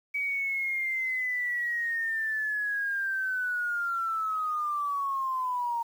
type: linear sweep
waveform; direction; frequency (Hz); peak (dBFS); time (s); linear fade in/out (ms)
sine; down; 2275 to 924; -27; 0.14-5.83; 10
effects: 9-bit